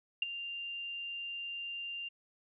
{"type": "tone with ADSR envelope", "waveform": "sine", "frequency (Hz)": 2789, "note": "F7", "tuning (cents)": -3, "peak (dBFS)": -25, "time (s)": [0.22, 2.09], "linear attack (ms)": 4, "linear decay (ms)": 15, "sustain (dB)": -13, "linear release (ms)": 13, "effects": []}